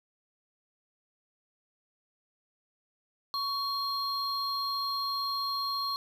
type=tone pair together; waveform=triangle; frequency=1117 / 4217 Hz; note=C#6 / C8; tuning=+13 / +13 cents; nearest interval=octave + major seventh; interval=2300 cents; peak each=-31 / -31 dBFS; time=3.34-5.96 s; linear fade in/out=0 ms; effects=11-bit